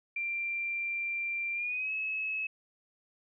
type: tone with pitch glide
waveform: sine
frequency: 2367 to 2581 Hz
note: D7 to E7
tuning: +13 to -37 cents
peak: -31 dBFS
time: 0.16-2.47 s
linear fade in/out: 5 ms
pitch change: +150 cents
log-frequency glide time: 1.53-1.92 s
effects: none